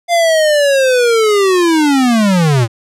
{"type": "linear sweep", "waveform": "square", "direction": "down", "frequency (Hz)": [699, 108.3], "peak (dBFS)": -9, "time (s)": [0.08, 2.68], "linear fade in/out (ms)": 50, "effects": ["low-pass 10000 Hz 12 dB/octave"]}